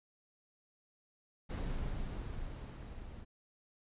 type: noise with level ramp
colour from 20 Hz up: brown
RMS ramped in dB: -36 to -48 dBFS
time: 1.49-3.25 s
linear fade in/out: 20 ms
effects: resampled to 8000 Hz